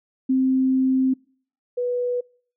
sine tone pair in turn, 261.6 / 491 Hz, C4 / B4, 0 / -10 cents, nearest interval major seventh, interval 1090 cents, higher second, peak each -16 / -21 dBFS, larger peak first, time 0.29-1.14 / 1.77-2.21 s, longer first, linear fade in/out 10 ms, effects noise-tail reverb RT60 0.5 s tail -26 dB re dry

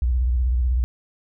sine tone with vibrato, 61.74 Hz, B1, in tune, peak -17 dBFS, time 0.02-0.84 s, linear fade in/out 0 ms, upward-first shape square, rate 16 Hz, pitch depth 110 cents each way, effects none

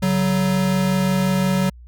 square tone pair together, 142.34 / 187.9 Hz, C#3 / F#3, +46 / +27 cents, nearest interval perfect fourth, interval 481 cents, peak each -24 / -18 dBFS, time 0.02-1.7 s, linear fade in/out 10 ms, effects added 60 Hz sine -39 dBFS peak until 1.87 s

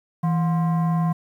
sine tone with frequency modulation, 164.81 Hz, E3, in tune, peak -17 dBFS, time 0.23-1.13 s, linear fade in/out 10 ms, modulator 882 Hz, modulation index 0.45, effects tanh soft clip ceiling -14 dBFS + 9-bit

